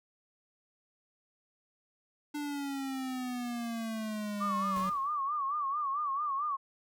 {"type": "exponential sweep", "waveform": "square", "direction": "down", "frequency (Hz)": [296.3, 186.8], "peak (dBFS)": -35, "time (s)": [2.34, 4.9], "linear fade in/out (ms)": 10}
{"type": "tone with vibrato", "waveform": "sine", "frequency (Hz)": 1145, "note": "D6", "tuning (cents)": -44, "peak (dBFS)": -30, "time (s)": [4.4, 6.57], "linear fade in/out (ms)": 20, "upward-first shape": "sine", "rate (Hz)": 4.5, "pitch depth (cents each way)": 110}
{"type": "noise with exponential decay", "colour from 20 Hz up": "pink", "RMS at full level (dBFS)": -45, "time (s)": [4.76, 5.32], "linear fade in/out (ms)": 2, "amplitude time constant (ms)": 120}
{"effects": []}